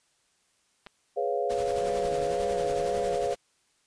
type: clicks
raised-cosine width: 0.3 ms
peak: -28 dBFS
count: 2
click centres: 0.864 / 0.869 s
type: chord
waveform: sine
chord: C# dominant seventh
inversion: second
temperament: equal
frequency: 415.3 / 493.9 / 554.4 / 698.5 Hz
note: G#4 / B4 / C#5 / E#5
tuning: 0 / 0 / 0 / 0 cents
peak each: -31 dBFS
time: 1.16-3.35 s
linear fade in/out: 20 ms
type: noise with tremolo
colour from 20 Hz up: pink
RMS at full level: -39 dBFS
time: 1.49-3.36 s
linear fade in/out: 20 ms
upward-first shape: sine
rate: 11 Hz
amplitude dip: 50%
type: tone with vibrato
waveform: 15% pulse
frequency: 173 Hz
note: F3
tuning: 16 cents flat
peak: -34 dBFS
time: 1.81-3.16 s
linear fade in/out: 5 ms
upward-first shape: sine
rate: 1.9 Hz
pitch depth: 240 cents each way
effects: white hiss -69 dBFS RMS until 3.86 s + resampled to 22050 Hz